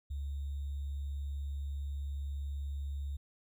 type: tone with sample-and-hold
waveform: sine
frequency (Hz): 70.4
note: C#2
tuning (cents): +27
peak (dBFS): -35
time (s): 0.1-3.17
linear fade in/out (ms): 10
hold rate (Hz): 3675
effects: none